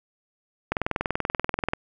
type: click train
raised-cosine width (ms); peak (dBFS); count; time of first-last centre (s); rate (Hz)
0.5; -9; 22; 0.72-1.734; 20.7
effects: none